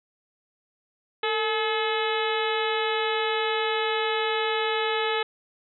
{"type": "harmonic tone with a mistuned harmonic", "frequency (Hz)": 428.9, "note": "A4", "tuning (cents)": -44, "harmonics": [1, 2, 3, 4, 5, 6, 7, 8, 9], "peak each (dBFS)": [-27, -30, -32, -33, -34, -35, -35, -36, -37], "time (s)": [1.23, 5.23], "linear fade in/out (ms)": 5, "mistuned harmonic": 1, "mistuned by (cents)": 74, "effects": []}